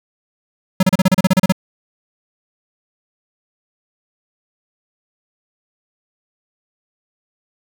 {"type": "tone bursts", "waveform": "square", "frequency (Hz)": 187.3, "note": "F#3", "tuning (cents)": 21, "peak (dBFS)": -9, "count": 12, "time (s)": [0.8, 1.523], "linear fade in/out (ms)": 5, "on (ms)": 30, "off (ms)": 33, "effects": []}